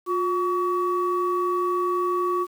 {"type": "tone pair together", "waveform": "sine", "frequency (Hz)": [356.9, 1133], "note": ["F4", "C#6"], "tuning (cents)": [38, 37], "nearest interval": "octave + minor sixth", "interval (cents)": 1999, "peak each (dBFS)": -23, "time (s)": [0.06, 2.47], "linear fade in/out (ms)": 50, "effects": ["tanh soft clip ceiling -14 dBFS", "8-bit"]}